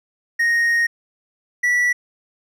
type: tone pair in turn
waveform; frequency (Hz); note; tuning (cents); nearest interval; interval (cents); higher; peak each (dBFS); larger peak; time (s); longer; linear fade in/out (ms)
triangle; 1864.7 / 1950; A#6 / B6; 0 / -23; minor second; 77; second; -13; neither; 0.39-0.87 / 1.63-1.93; first; 10
effects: none